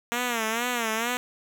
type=tone with vibrato; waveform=5% pulse; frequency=233.1 Hz; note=A#3; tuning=in tune; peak=-14 dBFS; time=0.12-1.17 s; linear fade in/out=0 ms; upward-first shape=sine; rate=2.2 Hz; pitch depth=110 cents each way; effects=none